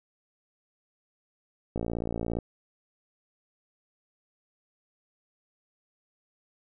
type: click train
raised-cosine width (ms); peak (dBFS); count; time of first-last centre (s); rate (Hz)
2; -18; 37; 1.76-2.387; 57.4
effects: none